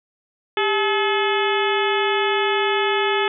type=harmonic tone with a mistuned harmonic; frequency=429.1 Hz; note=A4; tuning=43 cents flat; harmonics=1 / 2 / 3 / 4 / 5 / 6 / 7 / 8; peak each=-21 / -24 / -26 / -27 / -28 / -29 / -29 / -30 dBFS; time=0.57-3.28 s; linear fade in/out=2 ms; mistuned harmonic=1; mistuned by=-120 cents; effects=none